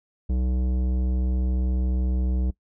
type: tone with tanh clipping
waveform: sine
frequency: 62.9 Hz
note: B1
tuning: 32 cents sharp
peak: -23 dBFS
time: 0.29-2.51 s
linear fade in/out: 10 ms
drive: 14 dB
effects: noise-tail reverb RT60 0.1 s tail -21 dB re dry